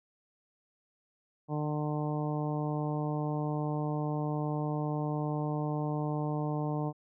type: harmonic tone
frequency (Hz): 150.2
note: D3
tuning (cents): +39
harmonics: 1 / 2 / 3 / 4 / 5 / 6 / 7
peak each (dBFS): -32 / -36 / -40 / -41 / -41 / -43 / -46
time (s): 1.48-6.93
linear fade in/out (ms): 50
effects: none